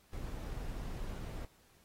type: noise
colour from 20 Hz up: brown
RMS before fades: -41 dBFS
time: 0.13-1.45 s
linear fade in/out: 2 ms
effects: pink hiss -67 dBFS RMS until 1.84 s + AAC 48 kbps